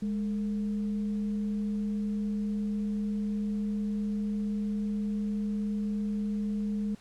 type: tone with frequency modulation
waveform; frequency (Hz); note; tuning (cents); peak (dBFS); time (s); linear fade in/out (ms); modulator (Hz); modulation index
sine; 207.7; G#3; 0; -28; 0.02-6.95; 5; 244; 0.24
effects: pink hiss -58 dBFS RMS until 7 s + low-pass 9000 Hz 12 dB/octave